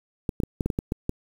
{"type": "clicks", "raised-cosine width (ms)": 3, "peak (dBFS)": -12, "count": 9, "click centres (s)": [0.292, 0.402, 0.435, 0.608, 0.66, 0.702, 0.789, 0.921, 1.094], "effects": ["7-bit"]}